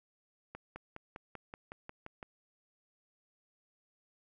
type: accelerating click train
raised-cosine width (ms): 0.5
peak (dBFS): -29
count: 10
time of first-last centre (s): 0.55-2.228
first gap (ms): 210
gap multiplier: 0.97
effects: none